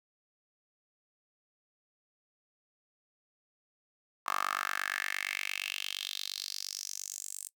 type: tone with high-pass filter sweep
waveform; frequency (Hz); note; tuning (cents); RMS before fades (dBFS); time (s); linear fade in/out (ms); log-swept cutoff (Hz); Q
10% pulse; 48.63; G1; -13; -37; 4.26-7.49; 10; 1100 to 8500; 4.1
effects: noise-tail reverb RT60 0.1 s tail -20 dB re dry